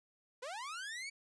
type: linear sweep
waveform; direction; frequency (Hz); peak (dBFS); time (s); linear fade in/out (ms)
sawtooth; up; 466.2 to 2297; -38; 0.42-1.1; 10
effects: resampled to 22050 Hz